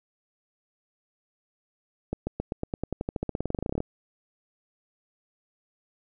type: accelerating click train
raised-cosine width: 2 ms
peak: -15 dBFS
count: 26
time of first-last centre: 2.13-3.804 s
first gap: 140 ms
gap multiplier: 0.93
effects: none